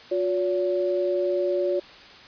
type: tone pair together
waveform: sine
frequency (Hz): 359.1 / 569.2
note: F4 / C#5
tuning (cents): +48 / +46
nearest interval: minor sixth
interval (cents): 798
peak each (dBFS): -24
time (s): 0.11-1.8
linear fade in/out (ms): 10
effects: white hiss -46 dBFS RMS until 2.27 s + resampled to 11025 Hz